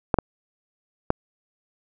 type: clicks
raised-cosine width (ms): 1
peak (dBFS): -4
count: 3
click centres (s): 0.142 / 0.187 / 1.104
effects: none